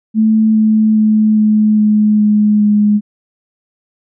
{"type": "tone with pitch steps", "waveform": "sine", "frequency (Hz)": [218.9, 217.1, 215.4, 213.7, 211.9, 210.2, 208.5], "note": ["A3", "A3", "A3", "G#3", "G#3", "G#3", "G#3"], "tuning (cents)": [-9, -23, -37, 50, 35, 21, 7], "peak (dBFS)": -7, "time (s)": [0.14, 3.01], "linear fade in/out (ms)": 50, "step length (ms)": 410, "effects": []}